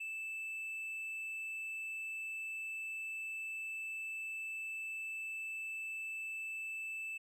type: tone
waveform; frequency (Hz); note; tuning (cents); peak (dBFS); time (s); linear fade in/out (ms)
triangle; 2637; E7; 0; -38; 0-7.18; 10
effects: none